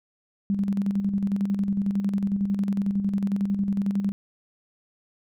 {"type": "tone with tremolo", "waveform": "sine", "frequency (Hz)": 198.8, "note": "G3", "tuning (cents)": 25, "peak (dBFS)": -20, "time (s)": [0.5, 4.12], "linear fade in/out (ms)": 0, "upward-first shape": "square", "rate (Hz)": 11, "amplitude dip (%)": 50, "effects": []}